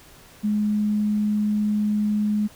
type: tone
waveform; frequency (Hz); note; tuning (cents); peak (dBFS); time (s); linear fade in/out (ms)
sine; 210; G#3; +19; -19; 0.43-2.48; 20
effects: pink hiss -49 dBFS RMS until 2.55 s